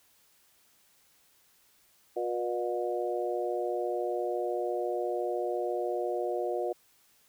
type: harmonic tone with a mistuned harmonic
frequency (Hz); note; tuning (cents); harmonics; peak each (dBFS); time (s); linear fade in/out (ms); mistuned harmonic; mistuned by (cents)
120; B2; -49; 3 / 4 / 5 / 6; -33 / -34 / -35 / -36; 2.16-6.73; 10; 5; +17
effects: white hiss -65 dBFS RMS until 7.28 s